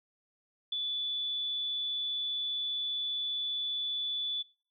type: tone with ADSR envelope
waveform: sine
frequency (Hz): 3465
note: A7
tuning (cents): -27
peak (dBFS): -29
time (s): 0.72-4.43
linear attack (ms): 5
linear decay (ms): 16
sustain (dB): -2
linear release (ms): 18
effects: noise-tail reverb RT60 0.4 s tail -22 dB re dry